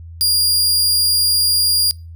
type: tone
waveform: sawtooth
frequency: 4823 Hz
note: D8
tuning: 45 cents sharp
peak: -10 dBFS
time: 0.21-1.91 s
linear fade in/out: 0 ms
effects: noise-tail reverb RT60 0.3 s tail -25 dB re dry + added 83 Hz sine -32 dBFS peak until 2.15 s